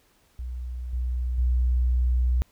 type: tone with level steps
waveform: sine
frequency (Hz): 61.74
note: B1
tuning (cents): 0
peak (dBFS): -30 / -24 / -19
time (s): 0.39-2.42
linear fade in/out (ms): 0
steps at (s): 0.93 / 1.38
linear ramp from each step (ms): 5
effects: pink hiss -63 dBFS RMS until 2.51 s